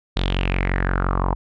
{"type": "tone with low-pass filter sweep", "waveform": "sawtooth", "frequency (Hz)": 45.8, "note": "F#1", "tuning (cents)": -17, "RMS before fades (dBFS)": -21, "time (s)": [0.16, 1.35], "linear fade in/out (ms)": 10, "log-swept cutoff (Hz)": [3800, 930], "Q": 5.4, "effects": []}